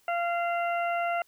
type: harmonic tone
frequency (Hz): 690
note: F5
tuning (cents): -21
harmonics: 1 / 2 / 3 / 4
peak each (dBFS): -27 / -33 / -37 / -39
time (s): 0.08-1.22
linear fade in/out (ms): 2
effects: white hiss -65 dBFS RMS until 1.27 s